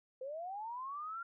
sine linear sweep, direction up, 502 to 1396.9 Hz, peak -40 dBFS, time 0.21-1.23 s, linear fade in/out 5 ms, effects none

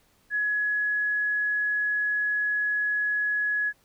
sine tone, 1685 Hz, G#6, 25 cents sharp, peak -23 dBFS, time 0.3-3.73 s, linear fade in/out 50 ms, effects pink hiss -64 dBFS RMS until 3.84 s

